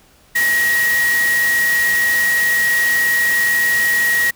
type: tone in noise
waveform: sine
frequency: 1898 Hz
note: A#6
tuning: 31 cents sharp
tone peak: -13 dBFS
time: 0.35-4.31 s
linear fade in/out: 10 ms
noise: white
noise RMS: -24 dBFS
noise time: 0.35-4.31 s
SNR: +8 dB
effects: pink hiss -51 dBFS RMS until 4.35 s